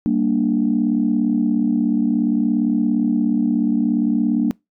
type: chord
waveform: sine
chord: G minor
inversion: none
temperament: equal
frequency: 196 / 233.1 / 293.7 Hz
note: G3 / Bb3 / D4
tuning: 0 / 0 / 0 cents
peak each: -22 / -17 / -19 dBFS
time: 0.06-4.51 s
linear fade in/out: 0 ms
effects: noise-tail reverb RT60 0.2 s tail -24 dB re dry + tanh soft clip ceiling -7 dBFS